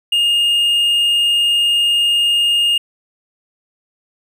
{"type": "tone", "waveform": "triangle", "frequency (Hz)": 2836, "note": "F7", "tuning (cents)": 26, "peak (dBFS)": -10, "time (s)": [0.12, 2.78], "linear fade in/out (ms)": 5, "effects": []}